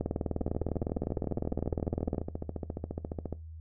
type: two click trains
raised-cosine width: 2 ms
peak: -17 / -21 dBFS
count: 44 / 43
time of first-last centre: 0.01-2.182 / 0.41-3.327 s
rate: 19.8 / 14.4 Hz
effects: noise-tail reverb RT60 0.2 s tail -18 dB re dry + added 80 Hz sine -42 dBFS peak until 3.6 s